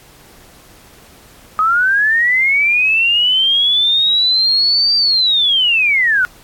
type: linear two-way sweep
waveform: sine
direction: up then down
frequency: 1244.5 to 4699 to 1421 Hz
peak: -10 dBFS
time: 1.59-6.25 s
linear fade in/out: 0 ms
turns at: 4.96 s
effects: pink hiss -44 dBFS RMS until 6.43 s + AAC 64 kbps